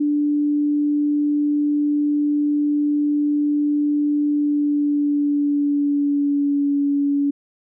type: tone with pitch glide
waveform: sine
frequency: 293.7 to 284 Hz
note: D4 to C#4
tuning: 0 to +42 cents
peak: -16 dBFS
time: 0-7.31 s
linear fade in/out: 10 ms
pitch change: -58 cents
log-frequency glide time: 4.28-6.76 s
effects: none